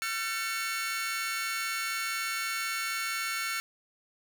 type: tone cluster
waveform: sawtooth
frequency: 1358 / 1518 / 1778 / 2215 Hz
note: F6 / F#6 / A6 / C#7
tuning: -49 / +44 / +18 / -2 cents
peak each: -31 / -37 / -36 / -31 dBFS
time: 0.02-3.6 s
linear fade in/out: 0 ms
effects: none